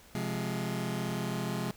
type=chord; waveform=sawtooth; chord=F minor; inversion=second; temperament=just; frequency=130.96 / 174.61 / 209.5 Hz; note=C3 / F3 / Ab3; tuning=+2 / 0 / +15 cents; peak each=-32 dBFS; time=0.15-1.71 s; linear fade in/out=0 ms; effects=pink hiss -56 dBFS RMS until 1.76 s